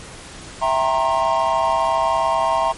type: chord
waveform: triangle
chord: C dominant seventh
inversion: first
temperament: equal with one note detuned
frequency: 659.3 / 784 / 932.3 / 1069.7 Hz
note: E5 / G5 / Bb5 / C6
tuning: 0 / 0 / 0 / +38 cents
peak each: -19 / -22 / -18 / -20 dBFS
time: 0.61-2.73 s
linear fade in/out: 20 ms
effects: pink hiss -37 dBFS RMS until 2.77 s + MP3 48 kbps